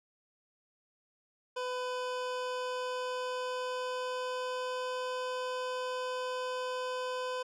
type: tone with pitch glide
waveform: 25% pulse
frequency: 502 to 506.1 Hz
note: B4 to B4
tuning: +28 to +42 cents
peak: -30 dBFS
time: 1.56-7.43 s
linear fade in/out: 10 ms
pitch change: +14 cents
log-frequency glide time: 1.81-5.01 s
effects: low-pass 6000 Hz 12 dB/octave